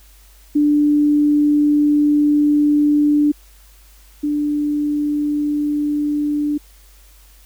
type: tone pair in turn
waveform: sine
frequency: 294.8 / 294.8 Hz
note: D4 / D4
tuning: +7 / +7 cents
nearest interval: unison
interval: 0 cents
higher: neither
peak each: -11 / -16 dBFS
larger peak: first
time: 0.55-3.32 / 4.23-6.58 s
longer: first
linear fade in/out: 10 ms
effects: added 49 Hz sine -45 dBFS peak until 7.45 s + white hiss -51 dBFS RMS until 7.45 s